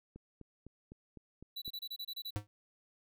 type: click train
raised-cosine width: 3 ms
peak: -37 dBFS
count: 7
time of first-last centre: 0.16-1.679 s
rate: 3.95 Hz
type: tone bursts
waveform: square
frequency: 3951 Hz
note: B7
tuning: in tune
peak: -40 dBFS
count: 9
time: 1.56-2.307 s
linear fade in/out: 10 ms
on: 59 ms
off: 27 ms
type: tone with exponential decay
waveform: square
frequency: 103.83 Hz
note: G#2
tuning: in tune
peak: -30 dBFS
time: 2.36-2.47 s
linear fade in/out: 0 ms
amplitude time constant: 22 ms
effects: none